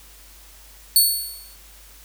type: tone with exponential decay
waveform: 5% pulse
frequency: 4435 Hz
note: C#8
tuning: in tune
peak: -3 dBFS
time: 0.96-1.56 s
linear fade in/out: 1 ms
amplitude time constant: 130 ms
effects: added 50 Hz sine -48 dBFS peak until 2.04 s + white hiss -48 dBFS RMS until 2.04 s